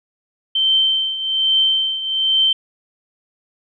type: tone with tremolo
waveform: sine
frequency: 3111 Hz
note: G7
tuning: 14 cents flat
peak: -11 dBFS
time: 0.55-2.53 s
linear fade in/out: 5 ms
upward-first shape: triangle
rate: 1.2 Hz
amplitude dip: 75%
effects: none